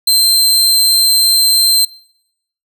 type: tone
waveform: sawtooth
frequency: 4129 Hz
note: C8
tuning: 24 cents flat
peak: -5 dBFS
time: 0.07-1.85 s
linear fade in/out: 5 ms
effects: noise-tail reverb RT60 0.8 s tail -23 dB re dry